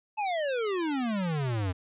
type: exponential sweep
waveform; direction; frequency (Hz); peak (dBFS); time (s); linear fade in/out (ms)
square; down; 880 to 87.7; -28; 0.17-1.73; 20
effects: resampled to 8000 Hz